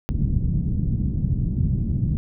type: low-pass noise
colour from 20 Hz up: white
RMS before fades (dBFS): -22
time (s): 0.09-2.17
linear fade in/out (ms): 0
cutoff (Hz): 180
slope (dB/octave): 24
effects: none